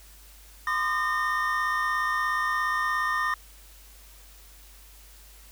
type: tone cluster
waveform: triangle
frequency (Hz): 1027 / 1162 / 1219 / 1829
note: C6 / D6 / D#6 / A#6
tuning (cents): -33 / -19 / -36 / -33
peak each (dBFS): -30 / -35 / -26 / -26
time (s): 0.67-3.34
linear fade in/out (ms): 2
effects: added 50 Hz sine -50 dBFS peak until 5.51 s + white hiss -53 dBFS RMS until 5.51 s